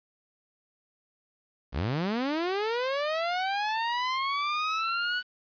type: linear sweep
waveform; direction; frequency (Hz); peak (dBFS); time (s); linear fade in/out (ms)
sawtooth; up; 51.91 to 1492; -23; 1.72-5.23; 50
effects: resampled to 11025 Hz + 9-bit